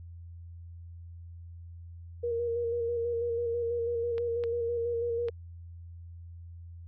sine tone with vibrato, 470.1 Hz, A#4, 15 cents sharp, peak -28 dBFS, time 2.23-5.3 s, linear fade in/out 10 ms, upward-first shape square, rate 6.1 Hz, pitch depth 23 cents each way
clicks, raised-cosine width 0.3 ms, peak -27 dBFS, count 3, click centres 4.181 / 4.438 / 5.285 s
effects added 85 Hz sine -43 dBFS peak until 6.87 s

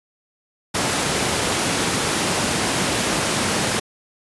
pink high-pass noise, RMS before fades -21 dBFS, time 0.74-3.8 s, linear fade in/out 10 ms, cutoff 130 Hz, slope 12 dB/octave, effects resampled to 24000 Hz

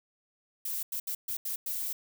violet noise bursts at uneven times, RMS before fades -34 dBFS, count 6, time 0.65-0.83 / 0.92-1 / 1.07-1.15 / 1.28-1.37 / 1.45-1.56 / 1.66-1.93 s, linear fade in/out 5 ms, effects none

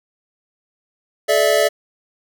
square chord, A suspended fourth, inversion none, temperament equal with one note detuned, 429.7 / 587.3 / 659.3 Hz, A4 / D5 / E5, -41 / 0 / 0 cents, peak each -20 / -17 / -18 dBFS, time 1.28-1.69 s, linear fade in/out 20 ms, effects none

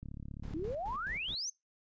click train, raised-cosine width 5 ms, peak -32 dBFS, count 25, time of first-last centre 0.03-0.708 s, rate 35.4 Hz
brown noise with tremolo, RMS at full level -45 dBFS, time 0.43-1.35 s, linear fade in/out 5 ms, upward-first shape square, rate 4.7 Hz, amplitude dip 75%
sine exponential sweep, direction up, 293.7 to 6450 Hz, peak -35 dBFS, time 0.54-1.5 s, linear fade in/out 5 ms
effects noise-tail reverb RT60 0.2 s tail -24 dB re dry + resampled to 16000 Hz

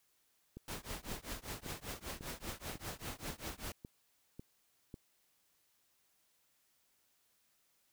click train, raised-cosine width 3 ms, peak -34 dBFS, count 9, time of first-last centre 0.57-4.942 s, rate 1.83 Hz
pink noise with tremolo, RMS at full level -41 dBFS, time 0.68-3.72 s, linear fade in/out 2 ms, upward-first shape triangle, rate 5.1 Hz, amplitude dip 100%
effects white hiss -75 dBFS RMS until 7.92 s

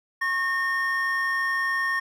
triangle tone pair together, 1089.9 / 1833 Hz, C#6 / A#6, -30 / -30 cents, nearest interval major sixth, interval 900 cents, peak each -27 / -22 dBFS, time 0.21-2 s, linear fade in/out 10 ms, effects none

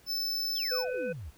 square tone, 5274 Hz, E8, in tune, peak -30 dBFS, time 0.06-0.85 s, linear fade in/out 50 ms
sine exponential sweep, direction down, 3729 to 61.74 Hz, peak -38 dBFS, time 0.55-1.31 s, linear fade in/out 20 ms
harmonic tone, 502 Hz, B4, 28 cents sharp, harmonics 1 / 3 / 5, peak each -31 / -41 / -45 dBFS, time 0.71-1.13 s, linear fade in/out 10 ms
effects pink hiss -60 dBFS RMS until 1.37 s

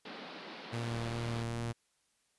pink band-pass noise, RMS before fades -47 dBFS, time 0.05-1.43 s, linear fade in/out 5 ms, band 180 to 4700 Hz, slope 48 dB/octave
sawtooth tone with vibrato, 116.54 Hz, A#2, in tune, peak -31 dBFS, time 0.72-1.73 s, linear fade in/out 20 ms, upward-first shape sine, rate 2.5 Hz, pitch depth 10 cents each way
click train, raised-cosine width 5 ms, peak -37 dBFS, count 31, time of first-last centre 0.92-1.707 s, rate 38.1 Hz
effects white hiss -75 dBFS RMS until 2.38 s + resampled to 24000 Hz

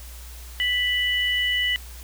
sine tone pair together, 1975.6 / 2960 Hz, B6 / F#7, 0 / 0 cents, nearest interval perfect fifth, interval 700 cents, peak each -23 dBFS, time 0.6-1.76 s, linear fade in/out 0 ms, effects added 60 Hz sine -38 dBFS peak until 2.03 s + white hiss -45 dBFS RMS until 2.03 s

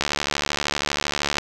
click train, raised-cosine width 0.2 ms, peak -4 dBFS, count 101, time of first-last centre 0.01-1.384 s, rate 72.8 Hz, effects none

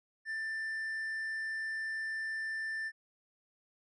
triangle tone, 1777 Hz, A6, 17 cents sharp, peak -33 dBFS, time 0.25-2.92 s, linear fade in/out 50 ms, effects resampled to 22050 Hz

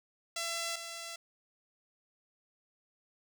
5% pulse tone pair in turn, 673 / 673 Hz, E5 / E5, +36 / +36 cents, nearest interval unison, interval 0 cents, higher neither, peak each -23 / -30 dBFS, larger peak first, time 0.36-0.76 / 0.76-1.16 s, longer neither, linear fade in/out 5 ms, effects none

